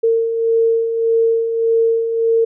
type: beating tone pair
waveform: sine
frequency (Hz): 454.4 / 456.1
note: A#4 / A#4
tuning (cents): -44 / -38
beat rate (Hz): 1.7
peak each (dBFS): -22 / -13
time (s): 0.03-2.45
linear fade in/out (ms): 10
effects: none